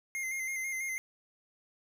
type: tone with vibrato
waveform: square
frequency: 2100 Hz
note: C7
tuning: 6 cents sharp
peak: -34 dBFS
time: 0.15-0.98 s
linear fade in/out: 0 ms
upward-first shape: square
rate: 6.1 Hz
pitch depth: 28 cents each way
effects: none